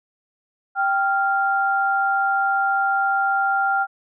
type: tone pair together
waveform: sine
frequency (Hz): 784 / 1392.7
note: G5 / F6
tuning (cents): 0 / -5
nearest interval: minor seventh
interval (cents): 995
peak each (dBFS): -20 / -20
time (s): 0.75-3.87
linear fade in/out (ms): 50
effects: none